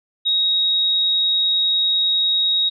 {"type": "tone", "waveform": "sine", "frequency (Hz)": 3782, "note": "A#7", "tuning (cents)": 24, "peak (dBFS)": -15, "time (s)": [0.25, 2.7], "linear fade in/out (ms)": 20, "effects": []}